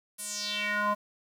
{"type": "tone with band-pass filter sweep", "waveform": "square", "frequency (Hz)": 207.7, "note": "G#3", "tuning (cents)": 0, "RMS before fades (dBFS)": -31, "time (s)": [0.18, 0.95], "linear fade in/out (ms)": 20, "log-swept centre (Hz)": [11000, 850], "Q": 3.7, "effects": ["9-bit"]}